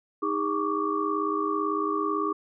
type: tone cluster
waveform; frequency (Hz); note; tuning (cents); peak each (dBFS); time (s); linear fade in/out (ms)
sine; 313.8 / 406.6 / 1121 / 1179; D#4 / G#4 / C#6 / D6; +15 / -37 / +19 / +6; -30; 0.22-2.33; 10
effects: none